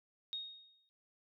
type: tone with exponential decay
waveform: sine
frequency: 3730 Hz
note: A#7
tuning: in tune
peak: -36 dBFS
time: 0.33-0.89 s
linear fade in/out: 0 ms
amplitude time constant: 120 ms
effects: none